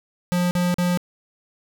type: tone bursts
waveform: square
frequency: 177.4 Hz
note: F3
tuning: 27 cents sharp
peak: -19 dBFS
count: 3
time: 0.32-0.974 s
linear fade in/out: 0 ms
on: 190 ms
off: 42 ms
effects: none